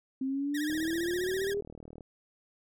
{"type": "exponential sweep", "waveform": "sine", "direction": "up", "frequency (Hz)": [261.6, 411.1], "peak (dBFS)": -29, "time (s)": [0.21, 1.61], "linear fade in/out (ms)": 5}
{"type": "tone with vibrato", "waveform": "sawtooth", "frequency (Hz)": 1760, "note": "A6", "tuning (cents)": 0, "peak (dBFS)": -33, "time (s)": [0.54, 1.54], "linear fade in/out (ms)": 10, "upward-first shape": "sine", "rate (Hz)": 15, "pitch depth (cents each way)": 160}
{"type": "click train", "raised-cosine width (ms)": 2, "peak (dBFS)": -33, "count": 52, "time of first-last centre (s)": [0.7, 2.008], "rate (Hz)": 39}
{"effects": []}